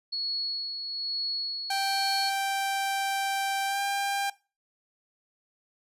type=tone with tremolo; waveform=sine; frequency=4360 Hz; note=C#8; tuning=29 cents flat; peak=-27 dBFS; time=0.12-2.3 s; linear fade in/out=10 ms; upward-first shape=sine; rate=1.1 Hz; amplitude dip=45%
type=tone with pitch glide; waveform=sawtooth; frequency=784 to 796.3 Hz; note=G5 to G5; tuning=0 to +27 cents; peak=-23 dBFS; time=1.7-4.3 s; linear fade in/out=5 ms; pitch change=+27 cents; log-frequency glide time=3.66-3.8 s
effects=noise-tail reverb RT60 0.3 s tail -20 dB re dry + resampled to 32000 Hz